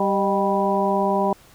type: harmonic tone with a mistuned harmonic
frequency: 196 Hz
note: G3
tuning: in tune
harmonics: 1 / 2 / 3 / 4 / 5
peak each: -24 / -24 / -24 / -24 / -24 dBFS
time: 0-1.33 s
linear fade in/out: 2 ms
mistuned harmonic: 3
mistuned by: +63 cents
effects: pink hiss -51 dBFS RMS until 1.54 s